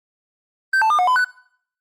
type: tone with pitch steps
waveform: triangle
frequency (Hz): 1555 / 881 / 1207 / 727 / 1010 / 1493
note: G6 / A5 / D6 / F#5 / B5 / F#6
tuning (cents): -14 / +2 / +47 / -31 / +39 / +15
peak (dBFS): -12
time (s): 0.73-1.246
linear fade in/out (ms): 5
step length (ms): 86
effects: noise-tail reverb RT60 0.6 s tail -20 dB re dry + Opus 32 kbps